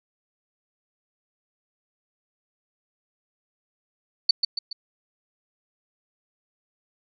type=tone with echo; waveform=sine; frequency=4493 Hz; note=C#8; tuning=23 cents sharp; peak=-12 dBFS; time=4.29-4.31 s; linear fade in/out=5 ms; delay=140 ms; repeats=3; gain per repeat=-6 dB; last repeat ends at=4.73 s; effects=none